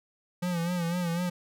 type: tone with vibrato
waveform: square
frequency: 173.5 Hz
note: F3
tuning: 11 cents flat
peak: -28 dBFS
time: 0.42-1.3 s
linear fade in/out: 10 ms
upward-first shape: sine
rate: 4 Hz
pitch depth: 68 cents each way
effects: none